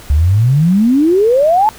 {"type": "exponential sweep", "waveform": "sine", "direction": "up", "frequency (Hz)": [68, 890], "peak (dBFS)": -7, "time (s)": [0.1, 1.69], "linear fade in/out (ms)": 0, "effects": ["pink hiss -36 dBFS RMS until 1.78 s"]}